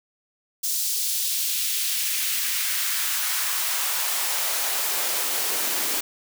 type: noise with high-pass filter sweep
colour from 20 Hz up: white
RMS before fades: -25 dBFS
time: 0.63-6.01 s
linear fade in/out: 10 ms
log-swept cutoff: 5400 to 270 Hz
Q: 1.1
effects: none